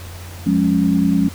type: chord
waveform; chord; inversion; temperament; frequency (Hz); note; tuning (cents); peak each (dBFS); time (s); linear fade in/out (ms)
sine; Db major; first; equal with one note detuned; 177.67 / 207.7 / 277.2; F3 / Ab3 / Db4; +30 / 0 / 0; -17; 0.46-1.29; 10
effects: added 88 Hz sine -32 dBFS peak until 1.34 s + pink hiss -38 dBFS RMS until 1.34 s